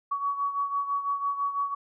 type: beating tone pair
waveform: sine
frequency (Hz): 1126 / 1132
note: C#6 / C#6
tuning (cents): +27 / +36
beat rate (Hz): 6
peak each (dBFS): -27 / -33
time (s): 0.11-1.75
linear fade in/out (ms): 10
effects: none